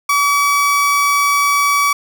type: tone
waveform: 30% pulse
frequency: 1142 Hz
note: D6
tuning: 49 cents flat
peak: -9 dBFS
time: 0.09-1.93 s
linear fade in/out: 5 ms
effects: none